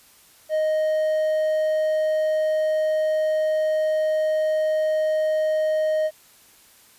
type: tone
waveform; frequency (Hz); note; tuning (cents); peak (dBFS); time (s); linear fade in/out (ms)
triangle; 622.3; D#5; 0; -17; 0.49-6.11; 50
effects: white hiss -53 dBFS RMS until 6.98 s + resampled to 32000 Hz